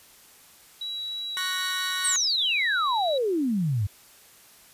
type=tone; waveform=sine; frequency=3899 Hz; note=B7; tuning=23 cents flat; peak=-30 dBFS; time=0.81-3.18 s; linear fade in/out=5 ms
type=chord; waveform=sawtooth; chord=F# major; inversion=second; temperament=equal; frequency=1108.7 / 1480 / 1864.7 Hz; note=C#6 / F#6 / A#6; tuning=0 / 0 / 0 cents; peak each=-30 / -28 / -29 dBFS; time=1.37-2.16 s; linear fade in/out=0 ms
type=exponential sweep; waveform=sine; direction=down; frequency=8870 to 93.8 Hz; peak=-22 dBFS; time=2.04-3.87 s; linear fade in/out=10 ms
effects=white hiss -53 dBFS RMS until 4.73 s + resampled to 32000 Hz